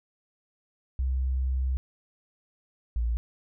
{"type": "tone pair in turn", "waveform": "sine", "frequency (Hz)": [64.9, 58.1], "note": ["C2", "A#1"], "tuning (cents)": [-13, -5], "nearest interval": "major second", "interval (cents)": 192, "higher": "first", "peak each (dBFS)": -24, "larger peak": "neither", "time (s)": [[0.99, 1.77], [2.96, 3.17]], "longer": "first", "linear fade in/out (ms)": 0, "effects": []}